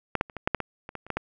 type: clicks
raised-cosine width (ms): 0.5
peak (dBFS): -9 / -8 / -29 / -20 / -7 / -8 / -14 / -23 / -20 / -30 / -14 / -12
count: 12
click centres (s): 0.153 / 0.211 / 0.298 / 0.367 / 0.475 / 0.547 / 0.603 / 0.891 / 0.953 / 1.066 / 1.103 / 1.17
effects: none